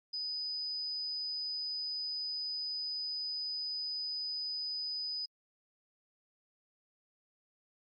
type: tone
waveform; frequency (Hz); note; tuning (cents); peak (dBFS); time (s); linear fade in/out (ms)
sine; 4988; D#8; +3; -35; 0.13-5.26; 10
effects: AAC 48 kbps